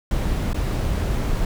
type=noise with dropouts; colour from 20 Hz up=brown; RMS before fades=-22 dBFS; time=0.11-1.45 s; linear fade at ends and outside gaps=2 ms; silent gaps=0.532-0.544 s; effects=none